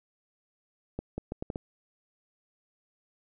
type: accelerating click train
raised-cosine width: 2 ms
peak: -20 dBFS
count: 6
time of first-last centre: 0.99-1.559 s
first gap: 190 ms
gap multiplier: 0.74
effects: none